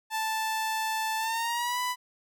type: tone with pitch glide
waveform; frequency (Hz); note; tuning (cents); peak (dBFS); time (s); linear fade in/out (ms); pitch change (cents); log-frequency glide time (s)
sawtooth; 880 to 993.5; A5 to B5; 0 to +10; -24; 0.1-1.96; 50; +210; 1.18-1.8
effects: none